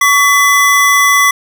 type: tone pair together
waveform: square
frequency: 1130 / 2005 Hz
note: C#6 / B6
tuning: +33 / +26 cents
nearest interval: minor seventh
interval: 993 cents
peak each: -10 dBFS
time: 0.01-1.31 s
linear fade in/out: 5 ms
effects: none